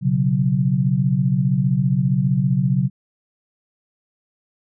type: chord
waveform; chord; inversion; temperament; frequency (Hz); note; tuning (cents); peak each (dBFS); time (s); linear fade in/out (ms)
sine; B suspended second; none; equal; 123.47 / 138.59 / 185; B2 / C#3 / F#3; 0 / 0 / 0; -22 / -18 / -20; 0.01-2.9; 50
effects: none